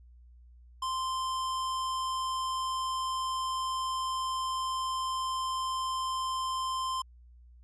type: tone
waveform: square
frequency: 1043 Hz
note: C6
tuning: 6 cents flat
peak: -31 dBFS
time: 0.82-7.02 s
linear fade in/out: 5 ms
effects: added 60 Hz sine -52 dBFS peak until 7.63 s + resampled to 24000 Hz